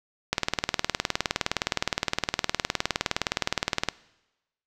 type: click train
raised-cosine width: 0.2 ms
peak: -5 dBFS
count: 70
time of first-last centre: 0.33-3.887 s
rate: 19.4 Hz
effects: noise-tail reverb RT60 1.0 s tail -21 dB re dry